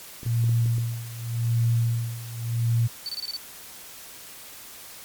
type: clicks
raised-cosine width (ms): 3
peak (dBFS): -26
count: 6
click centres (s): 0.232 / 0.263 / 0.441 / 0.493 / 0.659 / 0.782
type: tone with tremolo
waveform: sine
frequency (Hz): 116.54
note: A#2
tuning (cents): 0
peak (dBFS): -18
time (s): 0.25-2.88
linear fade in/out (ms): 20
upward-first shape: sine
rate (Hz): 0.87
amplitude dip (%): 85
type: tone bursts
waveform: sine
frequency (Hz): 4520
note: C#8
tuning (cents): +33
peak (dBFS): -28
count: 6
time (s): 3.06-3.365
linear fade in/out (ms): 0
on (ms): 30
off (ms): 25
effects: white hiss -43 dBFS RMS until 5.04 s + MP3 96 kbps